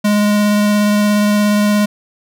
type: tone with vibrato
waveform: square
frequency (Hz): 207.7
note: G#3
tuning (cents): 0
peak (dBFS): -11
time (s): 0.04-1.86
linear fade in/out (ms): 10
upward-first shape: sine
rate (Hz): 17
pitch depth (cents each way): 9
effects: none